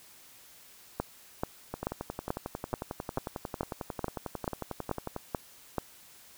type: two click trains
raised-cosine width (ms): 1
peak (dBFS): -15 / -20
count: 12 / 39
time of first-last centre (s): 1-5.783 / 1.74-5.163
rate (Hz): 2.3 / 11.1
effects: white hiss -55 dBFS RMS until 6.37 s